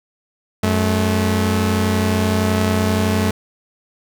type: tone pair together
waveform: sawtooth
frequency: 92.5 / 216 Hz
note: F#2 / A3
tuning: 0 / -32 cents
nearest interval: octave + minor third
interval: 1468 cents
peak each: -14 dBFS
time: 0.63-3.31 s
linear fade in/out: 5 ms
effects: none